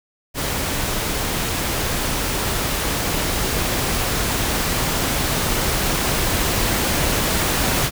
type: noise with level ramp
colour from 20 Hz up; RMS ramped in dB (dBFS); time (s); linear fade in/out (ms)
pink; -23 to -19; 0.34-7.91; 50
effects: none